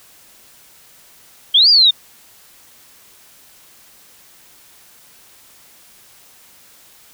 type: exponential two-way sweep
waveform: sine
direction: up then down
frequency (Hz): 3136 to 4943 to 3598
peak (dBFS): -7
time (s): 1.54-1.91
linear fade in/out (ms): 10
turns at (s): 1.69
effects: white hiss -47 dBFS RMS until 7.13 s